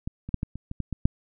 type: clicks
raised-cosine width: 5 ms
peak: -18 / -23 / -11 / -15 / -23 / -21 / -16 / -17 / -6 dBFS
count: 9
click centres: 0.075 / 0.29 / 0.343 / 0.431 / 0.556 / 0.714 / 0.803 / 0.927 / 1.055 s
effects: none